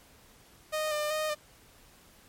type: tone with vibrato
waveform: sawtooth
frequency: 609 Hz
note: D#5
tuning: 37 cents flat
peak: -25 dBFS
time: 0.72-1.35 s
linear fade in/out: 20 ms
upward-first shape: square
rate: 2.6 Hz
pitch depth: 26 cents each way
effects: pink hiss -58 dBFS RMS until 2.28 s + MP3 64 kbps